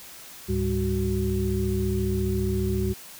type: tone cluster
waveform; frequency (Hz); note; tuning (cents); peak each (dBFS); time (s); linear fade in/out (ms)
sine; 70.4 / 105 / 196.7 / 372.7; C#2 / G#2 / G3 / F#4; +27 / +19 / +6 / +13; -28; 0.48-2.94; 20
effects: white hiss -44 dBFS RMS until 3.19 s